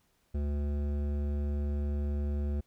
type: tone with hard clipping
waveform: sine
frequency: 72.4 Hz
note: D2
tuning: 24 cents flat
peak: -31 dBFS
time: 0.34-2.61 s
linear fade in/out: 10 ms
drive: 13 dB
effects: pink hiss -72 dBFS RMS until 2.66 s